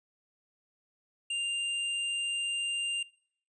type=tone; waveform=square; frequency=2794 Hz; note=F7; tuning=in tune; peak=-31 dBFS; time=1.3-3.03 s; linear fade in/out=5 ms; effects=noise-tail reverb RT60 0.6 s tail -22 dB re dry + resampled to 22050 Hz